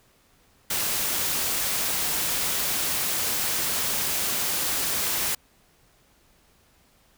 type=noise; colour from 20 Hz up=white; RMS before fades=-26 dBFS; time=0.7-5.35 s; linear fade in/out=5 ms; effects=pink hiss -61 dBFS RMS until 7.17 s